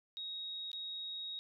sine tone with dropouts, 3775 Hz, A#7, 21 cents sharp, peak -40 dBFS, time 0.17-1.39 s, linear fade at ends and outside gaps 0 ms, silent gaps 0.716-0.731 s, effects none

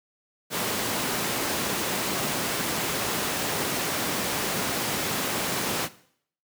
pink high-pass noise, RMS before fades -28 dBFS, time 0.5-5.89 s, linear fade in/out 50 ms, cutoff 170 Hz, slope 12 dB/octave, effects noise-tail reverb RT60 0.6 s tail -17 dB re dry

